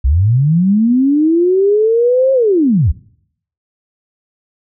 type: linear two-way sweep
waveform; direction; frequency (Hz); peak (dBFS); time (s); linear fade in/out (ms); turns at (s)
sine; up then down; 58.6 to 540 to 58.6; -8; 0.04-2.92; 10; 2.33
effects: noise-tail reverb RT60 0.7 s tail -23 dB re dry